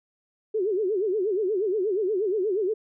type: tone with vibrato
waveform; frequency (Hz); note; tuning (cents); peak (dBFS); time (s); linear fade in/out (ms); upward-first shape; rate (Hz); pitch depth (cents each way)
sine; 399.3; G4; +32; -22; 0.54-2.74; 10; sine; 8.4; 190
effects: none